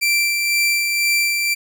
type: tone with tremolo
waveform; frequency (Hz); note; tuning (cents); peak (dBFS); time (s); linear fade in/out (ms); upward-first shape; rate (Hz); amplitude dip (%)
sawtooth; 2349; D7; 0; -11; 0.01-1.55; 20; sine; 2; 35
effects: none